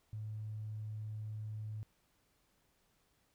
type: tone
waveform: triangle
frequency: 107.6 Hz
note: A2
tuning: 38 cents flat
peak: -36 dBFS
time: 0.13-1.83 s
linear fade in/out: 0 ms
effects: tanh soft clip ceiling -38 dBFS + pink hiss -75 dBFS RMS until 3.34 s